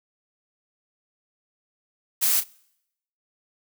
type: noise with echo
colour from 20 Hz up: blue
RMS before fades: -21 dBFS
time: 2.21-2.41 s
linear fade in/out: 20 ms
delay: 33 ms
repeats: 1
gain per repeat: -11 dB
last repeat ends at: 2.443 s
effects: noise-tail reverb RT60 0.8 s tail -25 dB re dry